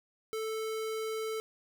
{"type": "tone", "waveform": "square", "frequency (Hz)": 440, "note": "A4", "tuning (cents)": 0, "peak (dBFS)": -34, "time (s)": [0.33, 1.4], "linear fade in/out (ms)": 0, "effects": []}